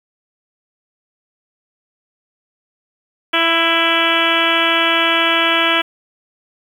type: harmonic tone with a mistuned harmonic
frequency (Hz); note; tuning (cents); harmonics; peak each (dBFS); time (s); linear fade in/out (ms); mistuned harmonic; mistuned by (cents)
332.4; E4; +15; 1 / 2 / 3 / 4 / 5 / 6 / 7 / 8 / 9 / 10; -23 / -22 / -23 / -20 / -21 / -24 / -20 / -23 / -20 / -22; 3.33-5.82; 10; 5; -15
effects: 7-bit